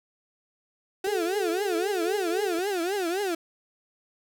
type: tone with vibrato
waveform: 35% pulse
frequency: 370 Hz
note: F#4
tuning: in tune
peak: -24 dBFS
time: 1.04-3.35 s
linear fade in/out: 5 ms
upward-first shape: triangle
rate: 3.8 Hz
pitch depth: 230 cents each way
type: tone with tremolo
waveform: sine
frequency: 433.6 Hz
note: A4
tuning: 25 cents flat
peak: -27 dBFS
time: 1.07-2.59 s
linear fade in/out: 0 ms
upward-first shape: triangle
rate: 3.2 Hz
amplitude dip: 60%
effects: none